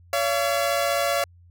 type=tone pair together; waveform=sawtooth; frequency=565.7 / 681 Hz; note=C#5 / F5; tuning=+35 / -44 cents; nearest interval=minor third; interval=321 cents; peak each=-20 dBFS; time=0.13-1.24 s; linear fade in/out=2 ms; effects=added 87 Hz sine -49 dBFS peak until 1.5 s